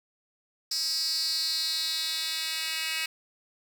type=tone with high-pass filter sweep; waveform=10% pulse; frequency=320.3 Hz; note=E4; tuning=50 cents flat; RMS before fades=-30 dBFS; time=0.71-3.06 s; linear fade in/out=5 ms; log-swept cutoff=5200 to 2800 Hz; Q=4.8; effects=none